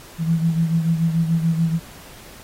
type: beating tone pair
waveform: sine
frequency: 163.7 / 170.6 Hz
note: E3 / F3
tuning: -12 / -40 cents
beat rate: 6.9 Hz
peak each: -17 / -24 dBFS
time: 0.18-1.8 s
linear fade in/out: 50 ms
effects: pink hiss -43 dBFS RMS until 2.43 s + AAC 48 kbps